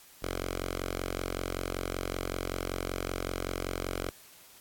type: tone with notch filter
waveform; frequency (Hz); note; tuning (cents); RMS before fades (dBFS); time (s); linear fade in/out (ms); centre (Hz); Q
5% pulse; 45.25; F#1; -38; -35; 0.22-4.1; 10; 170; 0.7
effects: white hiss -55 dBFS RMS until 4.6 s + AAC 64 kbps